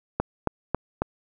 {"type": "click train", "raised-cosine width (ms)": 1, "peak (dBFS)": -8, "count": 4, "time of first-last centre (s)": [0.2, 1.02], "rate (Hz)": 3.66, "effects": []}